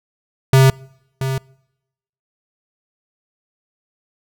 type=tone with echo; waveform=square; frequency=133.1 Hz; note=C3; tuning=30 cents sharp; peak=-8 dBFS; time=0.53-0.7 s; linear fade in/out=2 ms; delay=680 ms; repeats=1; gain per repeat=-11 dB; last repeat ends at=1.38 s; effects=noise-tail reverb RT60 0.9 s tail -26 dB re dry